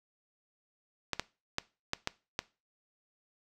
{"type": "clicks", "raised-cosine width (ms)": 0.2, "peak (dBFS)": -13, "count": 6, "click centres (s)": [1.133, 1.196, 1.584, 1.934, 2.074, 2.391], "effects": ["noise-tail reverb RT60 0.3 s tail -20 dB re dry"]}